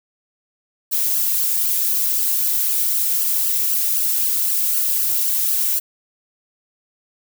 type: noise with flanger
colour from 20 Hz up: violet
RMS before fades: -19 dBFS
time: 0.91-5.8 s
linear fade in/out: 20 ms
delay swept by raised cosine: 0.66 to 2.26 ms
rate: 3.9 Hz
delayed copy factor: +0.7
effects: none